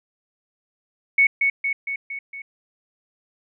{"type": "tone with echo", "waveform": "sine", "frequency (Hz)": 2217, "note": "C#7", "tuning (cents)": 0, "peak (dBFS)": -12, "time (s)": [1.18, 1.27], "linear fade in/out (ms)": 5, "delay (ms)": 230, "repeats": 5, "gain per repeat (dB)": -4, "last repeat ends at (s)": 2.42, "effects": []}